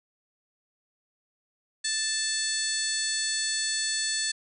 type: harmonic tone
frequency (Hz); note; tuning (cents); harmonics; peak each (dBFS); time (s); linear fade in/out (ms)
880; A5; 0; 2 / 3 / 4 / 5 / 6 / 7 / 8 / 9 / 10; -33 / -43 / -36 / -31 / -43 / -37 / -40 / -32 / -38; 1.84-4.32; 10
effects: none